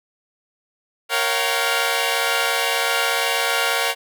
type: chord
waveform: 10% pulse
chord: G half-diminished seventh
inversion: first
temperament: equal with one note detuned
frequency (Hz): 466.2 / 554.4 / 698.5 / 764.3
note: Bb4 / Db5 / F5 / G5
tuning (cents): 0 / 0 / 0 / -44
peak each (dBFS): -16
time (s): 1.09-3.95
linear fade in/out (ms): 50
effects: none